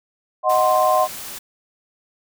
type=chord; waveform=sine; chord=C diminished; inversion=first; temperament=equal; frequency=622.3 / 740 / 1046.5 Hz; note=Eb5 / Gb5 / C6; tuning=0 / 0 / 0 cents; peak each=-18 dBFS; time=0.43-1.08 s; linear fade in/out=50 ms
type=noise; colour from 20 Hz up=white; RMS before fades=-33 dBFS; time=0.49-1.39 s; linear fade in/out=10 ms
effects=none